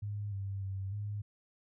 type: tone with pitch steps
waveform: sine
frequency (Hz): 103.1 / 98.2 / 96.6 / 103.4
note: G#2 / G2 / G2 / G#2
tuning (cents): -12 / +4 / -25 / -7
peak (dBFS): -35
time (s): 0.02-1.22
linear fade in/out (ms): 10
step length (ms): 300
effects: none